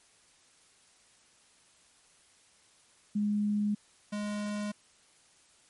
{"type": "tone pair in turn", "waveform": ["sine", "square"], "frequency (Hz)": [207.7, 207.7], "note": ["G#3", "G#3"], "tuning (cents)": [0, 0], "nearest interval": "unison", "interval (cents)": 0, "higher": "neither", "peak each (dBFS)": [-26, -33], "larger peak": "first", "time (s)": [[3.15, 3.75], [4.12, 4.72]], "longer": "neither", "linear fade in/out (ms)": 10, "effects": ["white hiss -63 dBFS RMS until 5.69 s", "MP3 48 kbps"]}